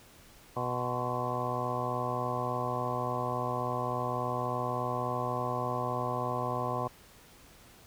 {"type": "harmonic tone with a mistuned harmonic", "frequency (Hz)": 123.47, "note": "B2", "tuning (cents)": 0, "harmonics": [1, 2, 3, 4, 5, 6, 7, 8, 9], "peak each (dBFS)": [-37, -41, -41, -39, -38, -38, -41, -36, -40], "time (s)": [0.56, 6.88], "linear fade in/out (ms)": 10, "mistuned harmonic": 8, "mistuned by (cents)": 74, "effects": ["pink hiss -56 dBFS RMS until 7.86 s"]}